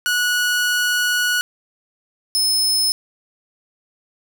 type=tone pair in turn; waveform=sawtooth; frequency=1465 / 5204 Hz; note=F#6 / E8; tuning=-18 / -23 cents; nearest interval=octave + minor seventh; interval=2195 cents; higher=second; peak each=-13 dBFS; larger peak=neither; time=0.06-1.41 / 2.35-2.92 s; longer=first; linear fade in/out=0 ms; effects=none